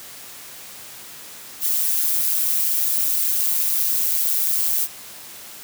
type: noise with amplitude modulation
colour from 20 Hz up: violet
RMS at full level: -17 dBFS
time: 1.6-4.88 s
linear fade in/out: 50 ms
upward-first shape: sine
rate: 160 Hz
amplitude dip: 75%
effects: white hiss -39 dBFS RMS until 5.63 s + high-pass 80 Hz 12 dB/octave